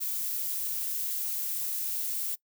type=noise; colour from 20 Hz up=violet; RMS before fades=-32 dBFS; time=0-2.36 s; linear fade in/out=20 ms; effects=noise-tail reverb RT60 0.1 s tail -23 dB re dry